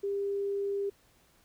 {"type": "tone", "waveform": "sine", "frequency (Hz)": 399.5, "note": "G4", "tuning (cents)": 33, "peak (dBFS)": -29, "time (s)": [0.03, 0.9], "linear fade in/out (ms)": 10, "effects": ["pink hiss -65 dBFS RMS until 1.44 s"]}